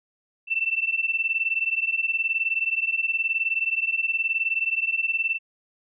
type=beating tone pair; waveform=sine; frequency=2666 / 2685 Hz; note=E7 / E7; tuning=+19 / +31 cents; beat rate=19 Hz; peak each=-25 dBFS; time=0.47-5.39 s; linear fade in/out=50 ms; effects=none